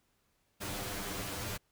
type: noise with comb filter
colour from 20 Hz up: pink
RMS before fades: -39 dBFS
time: 0.6-1.58 s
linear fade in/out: 20 ms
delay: 10 ms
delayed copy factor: +0.95
effects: pink hiss -75 dBFS RMS until 1.71 s